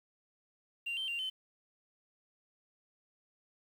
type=tone with pitch steps; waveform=sine; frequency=2775 / 3121 / 2779 / 3061 Hz; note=F7 / G7 / F7 / G7; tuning=-12 / -8 / -9 / -42 cents; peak=-33 dBFS; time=0.86-1.3 s; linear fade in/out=10 ms; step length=110 ms; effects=tanh soft clip ceiling -31 dBFS + 10-bit